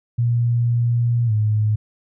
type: tone with pitch glide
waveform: sine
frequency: 118.9 to 107.16 Hz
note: A#2 to A2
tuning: +35 to -45 cents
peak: -15 dBFS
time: 0.18-1.76 s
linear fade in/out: 10 ms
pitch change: -180 cents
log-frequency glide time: 1.26-1.32 s
effects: none